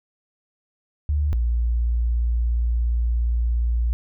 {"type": "tone pair in turn", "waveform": "sine", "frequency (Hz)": [73.42, 58.57], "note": ["D2", "A#1"], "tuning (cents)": [0, 9], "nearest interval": "major third", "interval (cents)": 391, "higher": "first", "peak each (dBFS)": -18, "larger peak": "neither", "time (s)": [[1.09, 1.33], [1.33, 3.93]], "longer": "second", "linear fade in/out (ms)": 0, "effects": []}